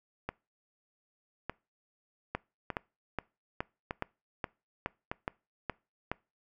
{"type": "two click trains", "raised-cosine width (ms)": 0.5, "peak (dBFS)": [-19, -17], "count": [5, 10], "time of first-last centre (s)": [[0.29, 5.115], [2.35, 6.116]], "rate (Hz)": [0.829, 2.39], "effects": ["noise-tail reverb RT60 0.3 s tail -24 dB re dry"]}